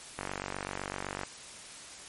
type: click train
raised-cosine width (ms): 0.5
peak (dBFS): -19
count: 51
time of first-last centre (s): 0.19-1.234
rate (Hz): 47.9
effects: white hiss -47 dBFS RMS until 2.08 s + MP3 48 kbps